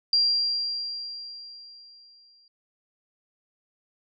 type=tone with exponential decay; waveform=sine; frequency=4756 Hz; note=D8; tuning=21 cents sharp; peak=-17 dBFS; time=0.13-2.48 s; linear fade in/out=2 ms; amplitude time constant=510 ms; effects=none